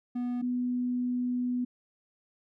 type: tone pair in turn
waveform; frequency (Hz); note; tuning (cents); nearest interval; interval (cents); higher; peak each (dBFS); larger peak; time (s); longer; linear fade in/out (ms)
triangle / sine; 245 / 247.4; B3 / B3; -14 / +3; unison; 17; second; -27; neither; 0.15-0.42 / 0.42-1.65; second; 10
effects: none